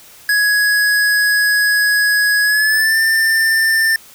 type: tone with pitch glide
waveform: square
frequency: 1671 to 1790.9 Hz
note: G#6 to A6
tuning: +10 to +30 cents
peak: -12 dBFS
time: 0.29-3.96 s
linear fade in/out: 2 ms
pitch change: +120 cents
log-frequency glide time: 2.43-2.99 s
effects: white hiss -42 dBFS RMS until 4.14 s